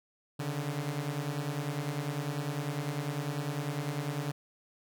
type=beating tone pair; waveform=sawtooth; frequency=139 / 149 Hz; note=C#3 / D3; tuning=+5 / +25 cents; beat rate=10 Hz; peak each=-32 / -31 dBFS; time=0.39-4.32 s; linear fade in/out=10 ms; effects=none